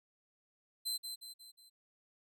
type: tone with echo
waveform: sawtooth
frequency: 4079 Hz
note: C8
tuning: 45 cents flat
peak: -32 dBFS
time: 0.85-0.98 s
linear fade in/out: 20 ms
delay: 180 ms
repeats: 4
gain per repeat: -6 dB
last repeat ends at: 1.7 s
effects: none